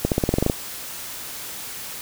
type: accelerating click train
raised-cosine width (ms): 2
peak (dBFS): -5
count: 10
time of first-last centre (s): 0.05-0.499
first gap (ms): 68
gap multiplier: 0.92
effects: white hiss -34 dBFS RMS until 2.01 s